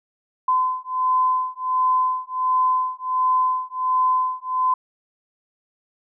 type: beating tone pair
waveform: sine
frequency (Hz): 1021 / 1022.4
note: C6 / C6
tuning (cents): -43 / -40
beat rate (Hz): 1.4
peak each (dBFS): -21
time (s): 0.48-4.74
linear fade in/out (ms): 5
effects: none